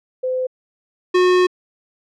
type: tone pair in turn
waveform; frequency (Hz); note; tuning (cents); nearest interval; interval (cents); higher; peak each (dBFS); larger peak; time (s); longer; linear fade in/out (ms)
sine / square; 512 / 363.5; C5 / F#4; -38 / -31; tritone; 593; first; -18 / -12; second; 0.23-0.47 / 1.14-1.47; second; 10
effects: low-pass 4000 Hz 12 dB/octave